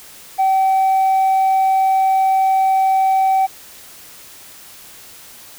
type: tone with tanh clipping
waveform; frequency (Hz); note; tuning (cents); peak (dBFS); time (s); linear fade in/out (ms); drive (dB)
triangle; 767; G5; -38; -12; 0.38-3.47; 20; 6
effects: white hiss -40 dBFS RMS until 5.58 s